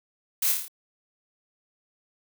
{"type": "noise with echo", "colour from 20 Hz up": "blue", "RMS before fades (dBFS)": -25, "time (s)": [0.42, 0.52], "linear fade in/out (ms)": 5, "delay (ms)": 27, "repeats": 6, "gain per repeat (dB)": -3, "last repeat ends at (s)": 0.682, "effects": []}